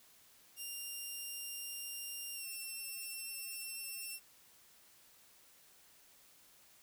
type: tone with pitch glide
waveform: 5% pulse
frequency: 2794 to 2702 Hz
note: F7 to E7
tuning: 0 to +42 cents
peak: -34 dBFS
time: 0.56-4.2 s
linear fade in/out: 50 ms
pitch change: -58 cents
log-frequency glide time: 2.34-2.46 s
effects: white hiss -64 dBFS RMS until 6.82 s